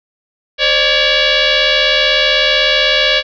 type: tone with frequency modulation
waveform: sine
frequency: 526 Hz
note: C5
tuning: 9 cents sharp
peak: -9 dBFS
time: 0.58-3.23 s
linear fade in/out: 50 ms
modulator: 564 Hz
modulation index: 6.8
effects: none